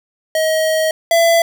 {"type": "tone pair in turn", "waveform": "square", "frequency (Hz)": [633, 670.6], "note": ["D#5", "E5"], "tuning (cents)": [30, 30], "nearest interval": "minor second", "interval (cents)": 100, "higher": "second", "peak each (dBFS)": [-14, -10], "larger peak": "second", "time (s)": [[0.35, 0.91], [1.11, 1.42]], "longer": "first", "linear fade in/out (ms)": 2, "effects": []}